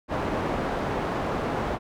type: low-pass noise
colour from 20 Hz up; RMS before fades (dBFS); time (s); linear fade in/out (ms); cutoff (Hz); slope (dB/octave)
white; -28; 0.08-1.79; 50; 830; 12
effects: none